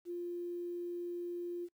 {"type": "tone with quantisation", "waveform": "sine", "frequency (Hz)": 349.2, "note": "F4", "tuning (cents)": 0, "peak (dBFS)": -37, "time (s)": [0.05, 1.69], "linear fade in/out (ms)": 50, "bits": 11, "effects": ["noise-tail reverb RT60 0.1 s tail -24 dB re dry"]}